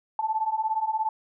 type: beating tone pair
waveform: sine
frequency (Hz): 865 / 882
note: A5 / A5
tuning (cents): -30 / +4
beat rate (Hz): 17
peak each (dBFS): -28 / -26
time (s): 0.19-1.09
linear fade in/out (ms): 2
effects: none